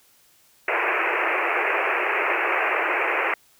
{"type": "band-pass noise", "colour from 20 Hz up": "white", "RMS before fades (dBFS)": -23, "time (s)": [0.68, 3.34], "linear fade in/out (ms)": 2, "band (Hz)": [330, 2600], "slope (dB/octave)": 96, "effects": ["white hiss -58 dBFS RMS until 3.59 s"]}